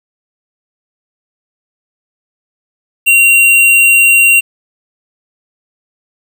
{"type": "tone", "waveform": "square", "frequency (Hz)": 2756, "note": "F7", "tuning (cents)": -24, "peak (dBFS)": -5, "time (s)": [3.06, 4.41], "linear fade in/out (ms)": 20, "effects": ["7-bit"]}